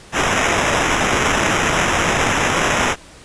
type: noise with sample-and-hold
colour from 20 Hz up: violet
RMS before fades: -17 dBFS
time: 0.12-2.96 s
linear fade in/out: 50 ms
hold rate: 4410 Hz
effects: pink hiss -42 dBFS RMS until 3.24 s + resampled to 22050 Hz